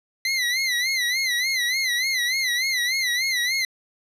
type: tone with vibrato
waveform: 25% pulse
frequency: 2031 Hz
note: B6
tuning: 48 cents sharp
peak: -17 dBFS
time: 0.25-3.65 s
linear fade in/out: 2 ms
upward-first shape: sine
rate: 3.4 Hz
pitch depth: 110 cents each way
effects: low-pass 11000 Hz 12 dB/octave